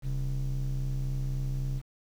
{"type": "ring-modulated tone", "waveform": "triangle", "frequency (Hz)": 82, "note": "E2", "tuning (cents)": -9, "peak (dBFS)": -23, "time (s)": [0.02, 1.82], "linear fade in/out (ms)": 50, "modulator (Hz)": 50.1, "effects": ["9-bit"]}